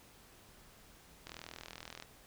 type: click train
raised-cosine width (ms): 0.2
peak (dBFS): -28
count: 32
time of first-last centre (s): 1.27-2.024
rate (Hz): 41.1
effects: pink hiss -60 dBFS RMS until 2.26 s